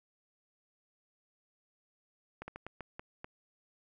slowing click train, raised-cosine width 0.5 ms, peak -27 dBFS, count 7, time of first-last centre 2.42-3.245 s, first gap 60 ms, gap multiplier 1.33, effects none

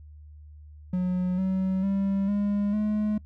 triangle tone with pitch steps, 181.8 / 188.86 / 196.2 / 203.8 / 211.7 Hz, F#3 / F#3 / G3 / G#3 / G#3, -30 / +36 / +2 / -32 / +33 cents, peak -21 dBFS, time 0.93-3.18 s, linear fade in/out 5 ms, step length 450 ms, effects noise-tail reverb RT60 0.1 s tail -21 dB re dry + added 75 Hz sine -44 dBFS peak until 3.25 s

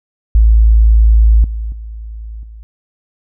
sine tone with level steps, 54.9 Hz, A1, 3 cents flat, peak -4 / -17 / -24 / -30 dBFS, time 0.35-2.63 s, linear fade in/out 0 ms, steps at 1.44 / 1.72 / 2.43 s, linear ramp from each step 2 ms, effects none

